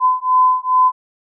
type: beating tone pair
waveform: sine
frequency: 1015 / 1017.4 Hz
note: B5 / C6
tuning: +47 / -49 cents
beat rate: 2.4 Hz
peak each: -14 dBFS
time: 0-0.92 s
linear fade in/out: 50 ms
effects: none